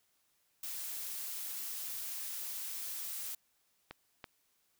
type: noise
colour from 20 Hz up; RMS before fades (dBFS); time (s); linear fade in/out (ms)
blue; -41; 0.63-3.35; 5
type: clicks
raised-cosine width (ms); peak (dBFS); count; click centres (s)
0.3; -28; 2; 3.91 / 4.242
effects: white hiss -75 dBFS RMS until 4.79 s